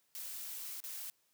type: noise with dropouts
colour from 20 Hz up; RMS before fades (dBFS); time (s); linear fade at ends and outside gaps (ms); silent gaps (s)
blue; -44; 0.15-1.1; 0; 0.803-0.839
effects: white hiss -75 dBFS RMS until 1.33 s + high-pass 80 Hz 12 dB/octave